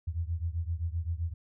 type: beating tone pair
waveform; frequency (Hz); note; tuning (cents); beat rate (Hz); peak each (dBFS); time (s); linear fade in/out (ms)
sine; 81 / 88.7; E2 / F2; -30 / +27; 7.7; -32 / -34; 0.07-1.34; 10
effects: none